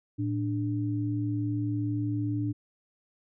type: tone pair together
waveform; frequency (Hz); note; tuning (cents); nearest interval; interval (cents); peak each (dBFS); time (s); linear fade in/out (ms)
sine; 112.21 / 294.6; A2 / D4; +34 / +6; octave + perfect fourth; 1672; -29 / -30; 0.18-2.53; 20
effects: none

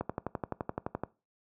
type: click train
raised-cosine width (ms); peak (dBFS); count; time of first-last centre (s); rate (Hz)
1; -18; 13; 0.01-1.036; 11.7
effects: noise-tail reverb RT60 0.3 s tail -21 dB re dry + high-pass 80 Hz 12 dB/octave

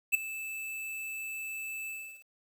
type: tone with ADSR envelope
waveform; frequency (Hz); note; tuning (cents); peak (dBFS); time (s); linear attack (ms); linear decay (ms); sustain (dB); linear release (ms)
square; 2629; E7; -5; -20; 0.12-2.25; 26; 9; -17; 370
effects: 10-bit

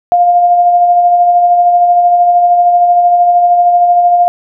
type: tone with tremolo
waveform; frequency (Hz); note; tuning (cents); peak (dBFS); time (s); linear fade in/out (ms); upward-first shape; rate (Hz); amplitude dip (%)
sine; 704; F5; +14; -3; 0.12-4.28; 0; sine; 13; 35
effects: none

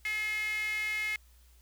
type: tone with high-pass filter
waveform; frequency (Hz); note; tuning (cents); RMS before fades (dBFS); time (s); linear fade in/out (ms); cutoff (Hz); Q
sawtooth; 427.5; A4; -50; -33; 0.05-1.16; 2; 2100; 10
effects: added 60 Hz sine -57 dBFS peak until 1.61 s + white hiss -66 dBFS RMS until 1.61 s

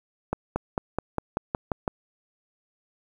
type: accelerating click train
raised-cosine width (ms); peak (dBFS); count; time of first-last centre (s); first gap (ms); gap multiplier
1; -11; 9; 0.33-1.878; 230; 0.95
effects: 8-bit

